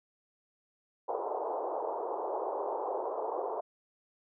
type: band-pass noise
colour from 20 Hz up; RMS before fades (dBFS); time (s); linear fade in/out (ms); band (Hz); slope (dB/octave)
pink; -35; 1.08-3.61; 10; 390 to 1000; 48
effects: none